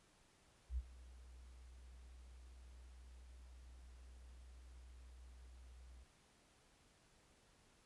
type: tone with ADSR envelope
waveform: sine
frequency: 61.74 Hz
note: B1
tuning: in tune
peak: -36 dBFS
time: 0.69-6.04 s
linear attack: 86 ms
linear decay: 39 ms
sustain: -20 dB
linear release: 9 ms
effects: pink hiss -71 dBFS RMS until 7.85 s + resampled to 24000 Hz